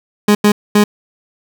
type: tone bursts at uneven times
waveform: 30% pulse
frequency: 207.7 Hz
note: G#3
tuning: in tune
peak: -4 dBFS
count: 3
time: 0.28-0.35 / 0.44-0.52 / 0.75-0.84 s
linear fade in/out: 5 ms
effects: none